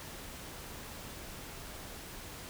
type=silence; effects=pink hiss -46 dBFS RMS until 2.49 s